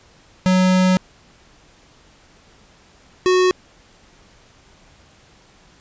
square tone pair in turn, 185 / 367.6 Hz, F#3 / F#4, 0 / -11 cents, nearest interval octave, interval 1189 cents, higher second, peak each -13 dBFS, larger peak neither, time 0.46-0.97 / 3.26-3.51 s, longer first, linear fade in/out 0 ms, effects pink hiss -51 dBFS RMS until 5.8 s + resampled to 16000 Hz

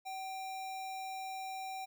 sine tone with sample-and-hold, 764 Hz, G5, 45 cents flat, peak -39 dBFS, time 0.05-1.86 s, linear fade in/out 20 ms, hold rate 3150 Hz, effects none

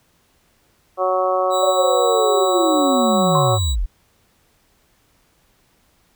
harmonic tone, 185.4 Hz, F#3, 4 cents sharp, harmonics 2 / 3 / 4 / 5 / 6 / 7, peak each -25 / -19 / -22 / -33 / -22 / -29 dBFS, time 0.97-3.59 s, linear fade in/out 50 ms
30% pulse tone, 3900 Hz, B7, 23 cents flat, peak -22 dBFS, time 1.5-3.76 s, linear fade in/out 50 ms
sine linear sweep, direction down, 587.3 to 32.7 Hz, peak -17 dBFS, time 1.62-3.86 s, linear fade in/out 10 ms
sine tone with exponential decay, 1046.5 Hz, C6, in tune, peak -15 dBFS, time 3.35-3.75 s, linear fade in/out 1 ms, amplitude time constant 86 ms
effects pink hiss -60 dBFS RMS until 6.15 s

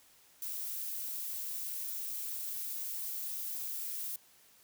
violet noise, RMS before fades -39 dBFS, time 0.42-4.16 s, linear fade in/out 2 ms, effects white hiss -63 dBFS RMS until 4.63 s

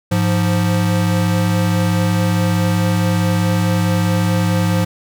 square tone pair together, 103.83 / 174.62 Hz, G#2 / F3, 0 / 0 cents, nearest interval major sixth, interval 900 cents, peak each -17 dBFS, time 0.11-4.85 s, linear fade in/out 10 ms, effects none

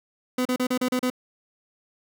30% pulse tone bursts, 252.2 Hz, B3, 36 cents sharp, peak -19 dBFS, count 7, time 0.38-1.101 s, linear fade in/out 5 ms, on 73 ms, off 35 ms, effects none

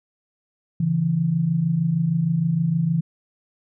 sine tone pair together, 140 / 166.49 Hz, C#3 / E3, +18 / +18 cents, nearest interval minor third, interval 300 cents, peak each -24 / -19 dBFS, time 0.8-3.01 s, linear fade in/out 5 ms, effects none

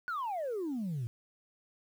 sine exponential sweep, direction down, 1497 to 110 Hz, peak -31 dBFS, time 0.08-1.07 s, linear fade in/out 0 ms, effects tanh soft clip ceiling -31 dBFS + 10-bit

